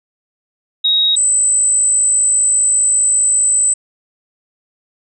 sine tone pair in turn, 3787 / 8045 Hz, A#7 / B8, +27 / +31 cents, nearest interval octave + minor second, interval 1304 cents, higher second, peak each -10 dBFS, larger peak neither, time 0.84-1.16 / 1.16-3.74 s, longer second, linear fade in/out 10 ms, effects none

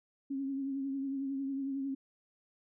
sine tone with vibrato, 272.6 Hz, C#4, 29 cents flat, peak -33 dBFS, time 0.3-1.95 s, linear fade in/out 10 ms, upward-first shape triangle, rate 11 Hz, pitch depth 44 cents each way, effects none

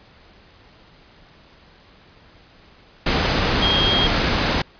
sine tone in noise, 3243 Hz, G#7, 42 cents flat, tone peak -18 dBFS, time 3.62-4.07 s, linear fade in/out 5 ms, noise pink, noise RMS -19 dBFS, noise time 3.06-4.62 s, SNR -2 dB, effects pink hiss -50 dBFS RMS until 4.79 s + resampled to 11025 Hz

